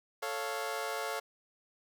20% pulse chord, A augmented, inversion none, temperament equal, 440 / 554.4 / 698.5 Hz, A4 / C#5 / E#5, 0 / 0 / 0 cents, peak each -34 dBFS, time 0.22-1.2 s, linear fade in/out 10 ms, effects none

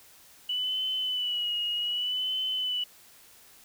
sine tone with vibrato, 2960 Hz, F#7, in tune, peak -27 dBFS, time 0.49-2.84 s, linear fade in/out 5 ms, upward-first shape sine, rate 0.65 Hz, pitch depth 49 cents each way, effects white hiss -55 dBFS RMS until 3.64 s

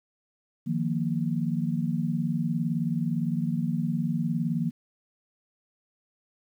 sine chord, Eb suspended second, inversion none, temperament just, 155.56 / 175.01 / 233.3 Hz, Eb3 / F3 / Bb3, 0 / +4 / +2 cents, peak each -29 dBFS, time 0.66-4.71 s, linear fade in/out 20 ms, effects 10-bit

